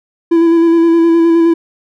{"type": "tone with vibrato", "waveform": "triangle", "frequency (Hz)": 333.5, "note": "E4", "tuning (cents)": 20, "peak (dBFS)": -4, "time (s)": [0.31, 1.54], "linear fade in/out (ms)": 10, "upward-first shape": "square", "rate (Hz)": 9.6, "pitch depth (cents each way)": 18, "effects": []}